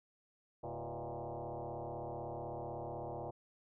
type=tone with frequency modulation; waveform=sine; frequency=100 Hz; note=G2; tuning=35 cents sharp; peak=-40 dBFS; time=0.63-3.31 s; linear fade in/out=10 ms; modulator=118 Hz; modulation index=6.6; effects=none